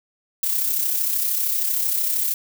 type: noise with amplitude modulation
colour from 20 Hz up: violet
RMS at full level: -20 dBFS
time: 0.43-2.34 s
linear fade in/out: 2 ms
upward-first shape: sine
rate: 33 Hz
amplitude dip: 45%
effects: none